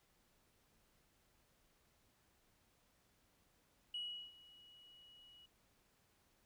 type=tone with ADSR envelope; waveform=sine; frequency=2916 Hz; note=F#7; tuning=26 cents flat; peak=-39 dBFS; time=3.94-5.46 s; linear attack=5 ms; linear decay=370 ms; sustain=-21 dB; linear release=6 ms; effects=tanh soft clip ceiling -37 dBFS + pink hiss -75 dBFS RMS until 6.45 s